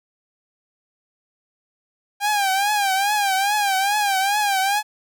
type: tone with vibrato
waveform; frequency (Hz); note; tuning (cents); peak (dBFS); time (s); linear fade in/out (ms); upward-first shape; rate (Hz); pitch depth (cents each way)
sawtooth; 801; G5; +37; -14; 2.2-4.83; 50; triangle; 2.4; 110
effects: none